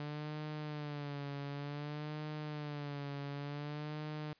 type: tone with vibrato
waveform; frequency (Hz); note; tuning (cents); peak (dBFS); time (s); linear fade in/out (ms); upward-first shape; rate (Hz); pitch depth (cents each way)
sawtooth; 146.83; D3; 0; -36; 0-4.33; 2; sine; 0.55; 64
effects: white hiss -69 dBFS RMS until 4.39 s + resampled to 11025 Hz